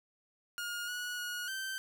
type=tone with pitch steps; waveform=sawtooth; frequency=1426 / 1461 / 1449 / 1553 Hz; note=F6 / F#6 / F#6 / G6; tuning=+36 / -22 / -37 / -17 cents; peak=-33 dBFS; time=0.58-1.78 s; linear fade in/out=0 ms; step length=300 ms; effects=none